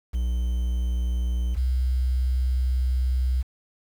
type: tone pair in turn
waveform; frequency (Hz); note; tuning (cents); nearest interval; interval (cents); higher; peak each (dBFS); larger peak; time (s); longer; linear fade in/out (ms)
triangle / sine; 60.3 / 63.64; B1 / C2; -41 / -47; minor second; 94; second; -20; neither; 0.13-1.56 / 1.56-3.43; second; 20
effects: 8-bit